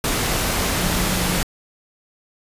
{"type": "tone in noise", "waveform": "sine", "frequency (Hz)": 180, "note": "F#3", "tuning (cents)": -47, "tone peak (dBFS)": -25, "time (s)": [0.77, 1.38], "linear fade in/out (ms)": 2, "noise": "pink", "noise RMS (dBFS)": -21, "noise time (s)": [0.04, 1.43], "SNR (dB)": -7, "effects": ["resampled to 32000 Hz"]}